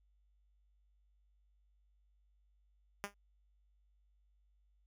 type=tone with exponential decay; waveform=5% pulse; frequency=202.4 Hz; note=G#3; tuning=44 cents flat; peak=-24 dBFS; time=3.04-3.14 s; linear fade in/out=0 ms; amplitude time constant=21 ms; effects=added 50 Hz sine -69 dBFS peak until 4.86 s